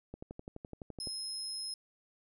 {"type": "click train", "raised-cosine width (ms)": 2, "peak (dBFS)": -30, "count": 12, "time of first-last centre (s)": [0.14, 1.072], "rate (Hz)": 11.8}
{"type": "tone", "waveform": "35% pulse", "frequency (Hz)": 5150, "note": "E8", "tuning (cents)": -41, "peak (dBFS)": -35, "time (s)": [1, 1.74], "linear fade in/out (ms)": 2}
{"effects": []}